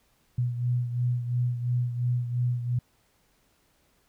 sine beating tone pair, 122 / 124.9 Hz, B2 / B2, -21 / +20 cents, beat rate 2.9 Hz, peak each -25 / -32 dBFS, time 0.38-2.79 s, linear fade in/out 5 ms, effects pink hiss -67 dBFS RMS until 4.08 s

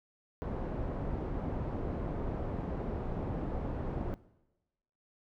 pink low-pass noise, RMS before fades -36 dBFS, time 0.42-4.14 s, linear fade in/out 0 ms, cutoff 670 Hz, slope 12 dB/octave, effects noise-tail reverb RT60 1.0 s tail -19 dB re dry

